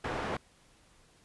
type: low-pass noise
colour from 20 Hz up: white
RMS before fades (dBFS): -35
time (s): 0.04-0.37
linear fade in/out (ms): 5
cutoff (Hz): 1200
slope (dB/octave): 12
effects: pink hiss -63 dBFS RMS until 1.24 s + resampled to 24000 Hz